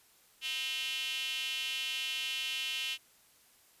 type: tone with high-pass filter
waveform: square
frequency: 143.1 Hz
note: D3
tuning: 45 cents flat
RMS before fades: -36 dBFS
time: 0.41-2.98 s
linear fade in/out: 50 ms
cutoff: 2900 Hz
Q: 6.2
effects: white hiss -64 dBFS RMS until 3.8 s + resampled to 32000 Hz